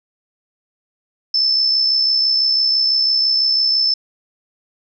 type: tone with amplitude modulation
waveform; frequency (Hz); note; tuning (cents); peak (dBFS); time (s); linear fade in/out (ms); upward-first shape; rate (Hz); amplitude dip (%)
sine; 5274; E8; 0; -11; 1.34-3.94; 5; sine; 66; 40
effects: none